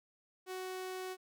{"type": "tone", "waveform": "sawtooth", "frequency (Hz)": 372, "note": "F#4", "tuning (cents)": 9, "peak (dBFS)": -36, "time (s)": [0.46, 1.17], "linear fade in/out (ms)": 50, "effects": []}